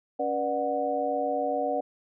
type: tone cluster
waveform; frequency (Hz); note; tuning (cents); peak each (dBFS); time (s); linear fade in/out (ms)
sine; 279.7 / 486.6 / 594 / 736; C#4 / B4 / D5 / F#5; +16 / -26 / +20 / -9; -34 / -31 / -30 / -29; 0.19-1.81; 10
effects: none